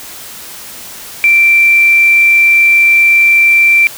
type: tone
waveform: sine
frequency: 2349 Hz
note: D7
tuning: in tune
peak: -4 dBFS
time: 1.24-3.87 s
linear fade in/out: 0 ms
effects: white hiss -29 dBFS RMS until 3.97 s